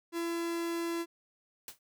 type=tone; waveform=45% pulse; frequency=337.4 Hz; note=E4; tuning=40 cents sharp; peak=-32 dBFS; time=0.12-1.06 s; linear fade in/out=50 ms
type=noise with exponential decay; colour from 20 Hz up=white; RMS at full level=-39 dBFS; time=1.68-1.79 s; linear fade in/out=1 ms; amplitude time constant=23 ms
effects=none